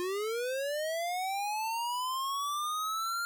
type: linear sweep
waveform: square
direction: up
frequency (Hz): 351 to 1403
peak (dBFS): -32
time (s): 0-3.25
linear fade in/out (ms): 0
effects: none